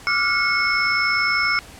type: tone cluster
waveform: sine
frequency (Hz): 1172 / 1375 / 1435 / 2185 / 5290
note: D6 / F6 / F6 / C#7 / E8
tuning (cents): -4 / -27 / +47 / -26 / +5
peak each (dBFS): -27 / -26 / -24 / -20 / -25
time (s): 0.07-1.59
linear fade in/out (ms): 0
effects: pink hiss -42 dBFS RMS until 1.79 s + low-pass 11000 Hz 12 dB/octave